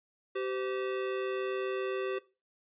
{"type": "tone pair together", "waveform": "square", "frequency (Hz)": [385.7, 513], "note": ["G4", "C5"], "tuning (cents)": [-28, -34], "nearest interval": "perfect fourth", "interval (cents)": 494, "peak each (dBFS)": [-33, -39], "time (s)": [0.35, 2.19], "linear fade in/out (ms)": 10, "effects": ["noise-tail reverb RT60 0.3 s tail -19 dB re dry", "resampled to 8000 Hz"]}